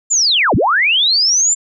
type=linear two-way sweep; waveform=sine; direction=down then up; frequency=7360 to 65.9 to 7360 Hz; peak=-10 dBFS; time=0.1-1.55 s; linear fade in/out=20 ms; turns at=0.55 s; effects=none